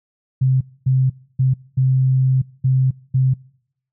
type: tone bursts at uneven times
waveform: sine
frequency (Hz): 130.81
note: C3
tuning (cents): 0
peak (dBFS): -12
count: 6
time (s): 0.41-0.61 / 0.86-1.1 / 1.39-1.54 / 1.77-2.42 / 2.64-2.91 / 3.14-3.34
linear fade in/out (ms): 10
effects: noise-tail reverb RT60 0.7 s tail -25 dB re dry